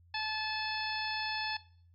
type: harmonic tone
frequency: 867 Hz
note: A5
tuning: 26 cents flat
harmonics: 1 / 2 / 3 / 4 / 5 / 6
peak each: -38 / -39 / -40 / -43 / -40 / -44 dBFS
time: 0.14-1.57 s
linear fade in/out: 5 ms
effects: noise-tail reverb RT60 0.5 s tail -18 dB re dry + added 86 Hz sine -59 dBFS peak until 1.94 s